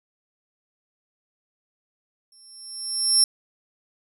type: tone with exponential growth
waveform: 25% pulse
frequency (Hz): 5400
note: E8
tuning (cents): +41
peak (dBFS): -8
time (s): 2.32-3.24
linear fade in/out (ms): 2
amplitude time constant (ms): 200
effects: none